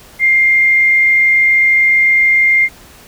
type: tone with frequency modulation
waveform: sine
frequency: 2109 Hz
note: C7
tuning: 13 cents sharp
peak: -7 dBFS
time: 0.19-2.69 s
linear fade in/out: 50 ms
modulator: 68.9 Hz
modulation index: 0.27
effects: pink hiss -40 dBFS RMS until 3.07 s